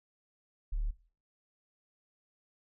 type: tone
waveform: sine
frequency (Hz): 37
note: D1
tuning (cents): +14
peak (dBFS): -29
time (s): 0.72-0.91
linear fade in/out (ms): 10
effects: noise-tail reverb RT60 0.4 s tail -17 dB re dry + tanh soft clip ceiling -26 dBFS